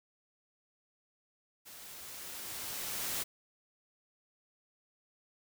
white noise with level ramp, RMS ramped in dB -51 to -35 dBFS, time 1.65-3.24 s, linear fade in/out 20 ms, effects none

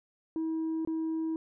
sine tone with dropouts, 321.6 Hz, E4, 43 cents flat, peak -27 dBFS, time 0.36-1.36 s, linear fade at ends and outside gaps 1 ms, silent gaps 0.85-0.874 s, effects tanh soft clip ceiling -28 dBFS

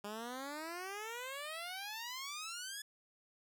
10% pulse exponential sweep, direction up, 201.5 to 1720 Hz, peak -34 dBFS, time 0.04-2.82 s, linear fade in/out 5 ms, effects none

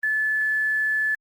sine tone with quantisation, 1733 Hz, A6, 27 cents flat, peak -20 dBFS, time 0.03-1.15 s, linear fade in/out 5 ms, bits 8, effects Opus 24 kbps

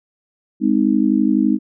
sine chord, Ab major, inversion none, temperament just, 207.7 / 259.6 / 311.5 Hz, Ab3 / C4 / Eb4, 0 / -13 / +2 cents, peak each -17 dBFS, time 0.6-1.59 s, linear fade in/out 50 ms, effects none

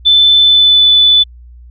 sine tone with pitch glide, 3520 to 3488 Hz, A7 to A7, 0 to -16 cents, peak -4 dBFS, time 0.05-1.24 s, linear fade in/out 20 ms, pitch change -16 cents, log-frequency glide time 0.4-0.89 s, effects added 60 Hz sine -33 dBFS peak until 1.7 s

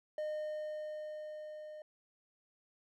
triangle tone with level ramp, 611 Hz, D#5, 32 cents flat, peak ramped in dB -33 to -44 dBFS, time 0.18-1.82 s, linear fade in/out 2 ms, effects none

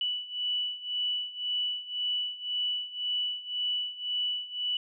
sine beating tone pair, 2960 / 2961.9 Hz, F#7 / F#7, 0 / +1 cents, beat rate 1.9 Hz, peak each -34 / -31 dBFS, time 0.01-4.77 s, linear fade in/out 2 ms, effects none

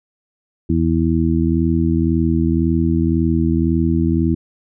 harmonic tone, 81.9 Hz, E2, 11 cents flat, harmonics 1 / 2 / 3 / 4, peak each -19 / -19 / -19 / -19 dBFS, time 0.69-4.35 s, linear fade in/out 10 ms, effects none

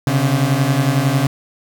30% pulse beating tone pair, 130.81 / 141.81 Hz, C3 / C#3, 0 / +40 cents, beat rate 11 Hz, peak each -14 / -14 dBFS, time 0.07-1.27 s, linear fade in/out 2 ms, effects none

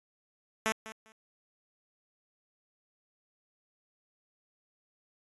5% pulse tone with echo, 220 Hz, A3, in tune, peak -16 dBFS, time 0.66-0.72 s, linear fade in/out 0 ms, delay 200 ms, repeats 2, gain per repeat -15 dB, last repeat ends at 1.12 s, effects AAC 32 kbps

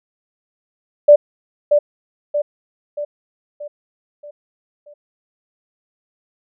sine tone with echo, 587.3 Hz, D5, in tune, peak -3 dBFS, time 1.08-1.16 s, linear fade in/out 10 ms, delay 630 ms, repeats 6, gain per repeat -6 dB, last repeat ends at 4.94 s, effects none

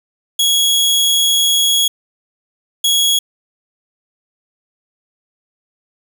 sawtooth tone bursts at uneven times, 3333 Hz, G#7, 5 cents sharp, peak -8 dBFS, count 2, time 0.39-1.88 / 2.84-3.19 s, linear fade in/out 5 ms, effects none

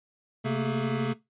square tone cluster, 132.3 / 220.7 / 232.7 / 428.9 Hz, C3 / A3 / A#3 / A4, +20 / +5 / -3 / -44 cents, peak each -31 / -33 / -33 / -34 dBFS, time 0.44-1.14 s, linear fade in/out 20 ms, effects noise-tail reverb RT60 0.2 s tail -18 dB re dry + resampled to 8000 Hz

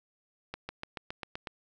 accelerating click train, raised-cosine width 0.3 ms, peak -21 dBFS, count 8, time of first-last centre 0.54-1.472 s, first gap 150 ms, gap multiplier 0.96, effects none

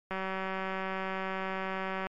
click train, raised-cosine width 0.5 ms, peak -20 dBFS, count 373, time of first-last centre 0.11-2.068 s, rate 190 Hz, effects MP3 64 kbps

